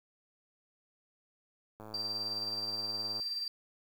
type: click train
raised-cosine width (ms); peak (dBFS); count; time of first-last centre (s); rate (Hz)
1; -34; 152; 1.8-3.198; 108
type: tone with tremolo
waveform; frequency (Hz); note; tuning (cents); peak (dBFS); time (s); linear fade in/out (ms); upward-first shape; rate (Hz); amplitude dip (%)
sine; 4700; D8; +1; -32; 1.94-3.48; 2; sine; 19; 45
effects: 9-bit